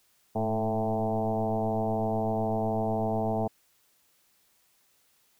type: tone with frequency modulation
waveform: sine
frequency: 440 Hz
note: A4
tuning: in tune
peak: -25 dBFS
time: 0.35-3.48 s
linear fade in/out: 10 ms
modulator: 111 Hz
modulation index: 3.4
effects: white hiss -67 dBFS RMS until 5.39 s